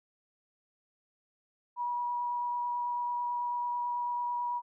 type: tone with vibrato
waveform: sine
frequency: 967 Hz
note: B5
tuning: 37 cents flat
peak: -30 dBFS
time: 1.76-4.62 s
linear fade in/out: 50 ms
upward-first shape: triangle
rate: 9.1 Hz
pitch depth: 11 cents each way
effects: none